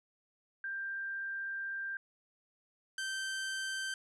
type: tone pair in turn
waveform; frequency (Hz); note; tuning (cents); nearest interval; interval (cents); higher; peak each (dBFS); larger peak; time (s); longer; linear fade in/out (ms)
sine / sawtooth; 1584 / 1555.9; G6 / G6; +18 / -13; unison; 31; first; -36 / -32; second; 0.64-1.97 / 2.98-3.94; first; 2
effects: resampled to 24000 Hz